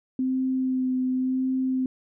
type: tone with vibrato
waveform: sine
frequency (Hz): 258.4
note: C4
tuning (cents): -21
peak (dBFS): -22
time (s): 0.19-1.86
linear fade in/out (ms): 2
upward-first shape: sine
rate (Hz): 0.92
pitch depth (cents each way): 15
effects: none